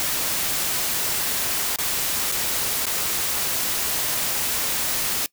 white noise with dropouts, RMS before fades -24 dBFS, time 0-5.26 s, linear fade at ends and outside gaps 0 ms, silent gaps 1.759-1.786 / 2.316-2.322 / 2.855-2.867 s, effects noise-tail reverb RT60 0.1 s tail -22 dB re dry

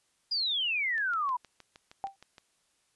sine exponential sweep, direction down, 4978 to 957 Hz, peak -27 dBFS, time 0.31-1.37 s, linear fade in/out 10 ms
click train, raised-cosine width 0.2 ms, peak -32 dBFS, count 10, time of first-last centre 0.98-2.382 s, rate 6.42 Hz
sine tone with exponential decay, 784 Hz, G5, in tune, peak -27 dBFS, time 2.04-2.16 s, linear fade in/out 0 ms, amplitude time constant 25 ms
effects white hiss -72 dBFS RMS until 2.95 s + resampled to 24000 Hz

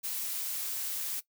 blue noise, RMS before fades -35 dBFS, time 0.03-1.21 s, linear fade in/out 20 ms, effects noise-tail reverb RT60 0.1 s tail -19 dB re dry

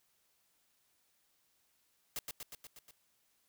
white noise with echo, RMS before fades -39 dBFS, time 2.16-2.19 s, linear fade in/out 2 ms, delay 120 ms, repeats 6, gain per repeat -3 dB, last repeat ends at 2.91 s, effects white hiss -75 dBFS RMS until 3.48 s

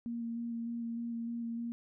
sine tone with vibrato, 233.1 Hz, A#3, in tune, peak -35 dBFS, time 0.06-1.72 s, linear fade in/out 0 ms, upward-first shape square, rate 3.3 Hz, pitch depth 12 cents each way, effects none

